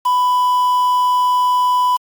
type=tone with quantisation; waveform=triangle; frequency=995 Hz; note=B5; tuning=13 cents sharp; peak=-10 dBFS; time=0.05-1.97 s; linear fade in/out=10 ms; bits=5; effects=Opus 48 kbps